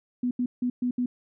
sine tone bursts at uneven times, 246.9 Hz, B3, in tune, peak -23 dBFS, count 5, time 0.23-0.31 / 0.39-0.46 / 0.62-0.7 / 0.82-0.91 / 0.98-1.06 s, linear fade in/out 5 ms, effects none

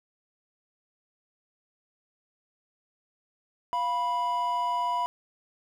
triangle tone pair together, 698.5 / 983.3 Hz, F5 / B5, 0 / -8 cents, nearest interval tritone, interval 592 cents, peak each -31 / -24 dBFS, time 3.73-5.06 s, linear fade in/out 0 ms, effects none

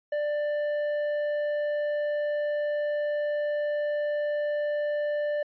sine tone with hard clipping, 591 Hz, D5, 11 cents sharp, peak -27 dBFS, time 0.12-5.43 s, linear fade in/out 5 ms, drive 6 dB, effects resampled to 11025 Hz

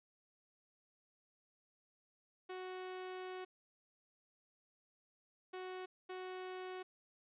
sawtooth tone bursts at uneven times, 370 Hz, F#4, in tune, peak -40 dBFS, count 3, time 2.49-3.45 / 5.53-5.86 / 6.09-6.83 s, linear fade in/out 10 ms, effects resampled to 8000 Hz

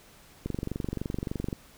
click train, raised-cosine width 3 ms, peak -18 dBFS, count 26, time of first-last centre 0.46-1.528 s, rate 23.4 Hz, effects pink hiss -55 dBFS RMS until 1.77 s

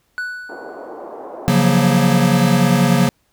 triangle tone with exponential decay, 1482 Hz, F#6, 2 cents sharp, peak -18 dBFS, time 0.18-1.15 s, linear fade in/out 0 ms, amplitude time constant 210 ms
pink band-pass noise, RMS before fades -33 dBFS, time 0.49-2.24 s, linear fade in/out 5 ms, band 340 to 900 Hz, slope 24 dB/octave
square chord, Gb major seventh, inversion second, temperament equal with one note detuned, 138.59 / 174.61 / 185 / 236.3 Hz, Db3 / F3 / Gb3 / Bb3, 0 / 0 / 0 / +24 cents, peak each -18 dBFS, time 1.48-3.09 s, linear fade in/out 0 ms
effects pink hiss -63 dBFS RMS until 3.32 s

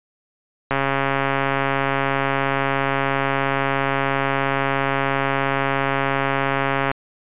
click train, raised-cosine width 0.5 ms, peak -5 dBFS, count 851, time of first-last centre 0.71-6.914 s, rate 137 Hz, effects resampled to 8000 Hz

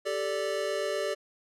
square chord, G suspended second, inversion none, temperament equal with one note detuned, 392 / 440 / 584.3 Hz, G4 / A4 / D5, 0 / 0 / -9 cents, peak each -35 / -35 / -32 dBFS, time 0.05-1.15 s, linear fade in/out 20 ms, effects low-pass 9000 Hz 12 dB/octave

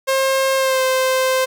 sawtooth tone with pitch glide, 534 to 520 Hz, C5 to C5, +35 to -11 cents, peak -11 dBFS, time 0.07-1.46 s, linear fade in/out 20 ms, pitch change -46 cents, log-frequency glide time 0.56-0.83 s, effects none

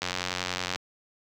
click train, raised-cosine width 0.2 ms, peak -11 dBFS, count 68, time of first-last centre 0.02-0.759 s, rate 90.7 Hz, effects high-pass 60 Hz 12 dB/octave + 8-bit

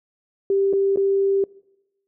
sine tone with dropouts, 392.8 Hz, G4, 4 cents sharp, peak -16 dBFS, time 0.5-1.44 s, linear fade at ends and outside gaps 2 ms, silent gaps 0.729-0.734 / 0.96-0.972 s, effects noise-tail reverb RT60 0.9 s tail -23 dB re dry

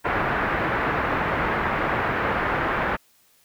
white low-pass noise, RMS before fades -24 dBFS, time 0.04-2.97 s, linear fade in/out 20 ms, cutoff 1800 Hz, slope 24 dB/octave, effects white hiss -60 dBFS RMS until 3.44 s

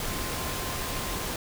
sine tone in noise, 1046.5 Hz, C6, in tune, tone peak -41 dBFS, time 0.07-1.26 s, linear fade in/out 2 ms, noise pink, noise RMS -32 dBFS, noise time 0-1.36 s, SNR -12 dB, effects none

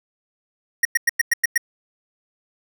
square tone bursts, 1878 Hz, A#6, 12 cents sharp, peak -14 dBFS, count 7, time 0.83-1.578 s, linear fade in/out 5 ms, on 22 ms, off 99 ms, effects none

